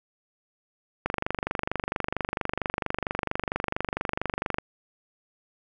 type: click train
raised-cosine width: 0.5 ms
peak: -11 dBFS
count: 87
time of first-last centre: 1.06-4.585 s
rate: 24.4 Hz
effects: none